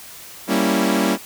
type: chord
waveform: sawtooth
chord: G diminished seventh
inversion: none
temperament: equal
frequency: 196 / 233.1 / 277.2 / 329.6 Hz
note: G3 / Bb3 / Db4 / Fb4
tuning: 0 / 0 / 0 / 0 cents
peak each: -17 / -18 / -18 / -19 dBFS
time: 0.47-1.18 s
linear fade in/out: 50 ms
effects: white hiss -39 dBFS RMS until 1.25 s